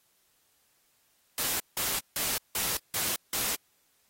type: noise bursts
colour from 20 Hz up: white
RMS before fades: -30 dBFS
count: 6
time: 1.38-3.55 s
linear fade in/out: 2 ms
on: 220 ms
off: 170 ms
effects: white hiss -69 dBFS RMS until 4.09 s + AAC 48 kbps